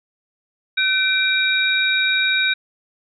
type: tone cluster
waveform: sine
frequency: 1524 / 2357 / 3775 Hz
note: G6 / D7 / A#7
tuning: -49 / +6 / +21 cents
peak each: -20 dBFS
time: 0.77-2.54 s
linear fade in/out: 10 ms
effects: none